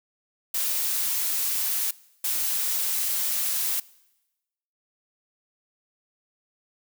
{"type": "noise bursts at uneven times", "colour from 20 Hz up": "blue", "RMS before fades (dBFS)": -26, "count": 2, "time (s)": [[0.54, 1.91], [2.24, 3.8]], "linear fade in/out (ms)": 5, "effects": ["noise-tail reverb RT60 1.0 s tail -22 dB re dry"]}